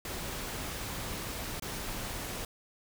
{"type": "noise with dropouts", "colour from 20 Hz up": "pink", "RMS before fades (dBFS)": -38, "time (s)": [0.05, 2.45], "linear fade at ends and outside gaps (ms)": 2, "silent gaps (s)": [1.598, 1.622], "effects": []}